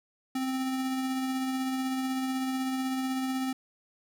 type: tone with tremolo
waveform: square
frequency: 261.6 Hz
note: C4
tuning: in tune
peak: -28 dBFS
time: 0.35-3.53 s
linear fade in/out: 5 ms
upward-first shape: triangle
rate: 16 Hz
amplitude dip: 30%
effects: none